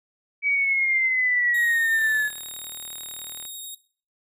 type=exponential sweep; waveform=sine; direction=down; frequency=2287 to 1700 Hz; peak=-19 dBFS; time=0.42-2.31 s; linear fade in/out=50 ms
type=tone with vibrato; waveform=10% pulse; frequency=3742 Hz; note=A#7; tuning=6 cents sharp; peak=-28 dBFS; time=1.54-3.75 s; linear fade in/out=5 ms; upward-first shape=triangle; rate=11 Hz; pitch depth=17 cents each way
type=click train; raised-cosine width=0.3 ms; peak=-29 dBFS; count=57; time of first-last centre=1.99-3.452 s; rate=38.3 Hz
effects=noise-tail reverb RT60 0.4 s tail -17 dB re dry